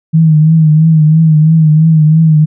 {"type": "tone with vibrato", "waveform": "sine", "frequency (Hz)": 157.4, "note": "D#3", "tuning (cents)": 20, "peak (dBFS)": -3, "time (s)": [0.13, 2.46], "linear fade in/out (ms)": 20, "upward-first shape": "triangle", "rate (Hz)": 3, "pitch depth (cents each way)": 67, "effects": []}